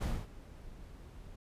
brown noise with ADSR envelope, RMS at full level -31 dBFS, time 0-1.36 s, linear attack 24 ms, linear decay 240 ms, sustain -19 dB, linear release 8 ms, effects resampled to 32000 Hz

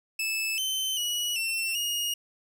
sawtooth tone with pitch steps, 2620 / 3076 / 2920 / 2698 / 2867 Hz, E7 / G7 / F#7 / E7 / F7, -11 / -33 / -24 / +40 / +45 cents, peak -24 dBFS, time 0.19-2.14 s, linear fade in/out 5 ms, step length 390 ms, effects none

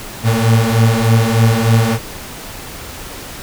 35% pulse beating tone pair, 111.8 / 115.1 Hz, A2 / A#2, +28 / -22 cents, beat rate 3.3 Hz, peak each -11 dBFS, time 0.23-1.99 s, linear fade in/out 50 ms, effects pink hiss -30 dBFS RMS until 3.42 s

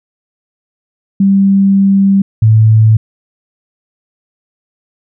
sine tone pair in turn, 196 / 109.94 Hz, G3 / A2, 0 / -1 cents, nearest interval minor seventh, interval 1001 cents, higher first, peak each -5 / -3 dBFS, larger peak second, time 1.2-2.22 / 2.42-2.97 s, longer first, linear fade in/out 5 ms, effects none

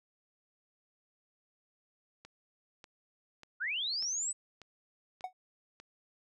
click train, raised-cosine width 0.2 ms, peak -33 dBFS, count 7, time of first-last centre 2.25-5.8 s, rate 1.69 Hz
sine linear sweep, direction up, 1346 to 8140 Hz, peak -32 dBFS, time 3.6-4.33 s, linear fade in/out 20 ms
triangle tone with exponential decay, 742 Hz, F#5, 5 cents sharp, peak -29 dBFS, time 5.24-5.33 s, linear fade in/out 2 ms, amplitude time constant 18 ms
effects none

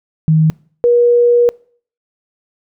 sine tone pair in turn, 157.6 / 479.8 Hz, D#3 / A#4, +23 / +50 cents, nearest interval octave + perfect fifth, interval 1927 cents, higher second, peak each -7 dBFS, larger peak neither, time 0.28-0.5 / 0.84-1.49 s, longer second, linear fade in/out 0 ms, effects noise-tail reverb RT60 0.5 s tail -25 dB re dry

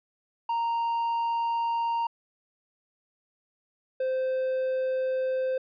triangle tone pair in turn, 929 / 519.4 Hz, A#5 / C5, -6 / -13 cents, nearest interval minor seventh, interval 1007 cents, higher first, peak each -23 / -23 dBFS, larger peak neither, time 0.49-2.07 / 4-5.58 s, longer neither, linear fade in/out 5 ms, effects resampled to 11025 Hz

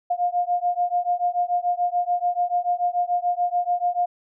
sine beating tone pair, 705 / 711.9 Hz, F5 / F5, +16 / +33 cents, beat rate 6.9 Hz, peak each -23 dBFS, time 0.1-4.06 s, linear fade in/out 10 ms, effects none

